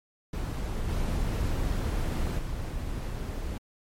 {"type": "noise with level steps", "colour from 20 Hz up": "brown", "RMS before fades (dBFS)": [-31, -28, -33], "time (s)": [0.33, 3.58], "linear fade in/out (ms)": 5, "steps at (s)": [0.88, 2.38], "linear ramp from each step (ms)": 10, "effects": ["MP3 64 kbps"]}